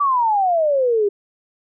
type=exponential sweep; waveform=sine; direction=down; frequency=1174.7 to 395.8 Hz; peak=-14 dBFS; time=0-1.09 s; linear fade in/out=10 ms; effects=none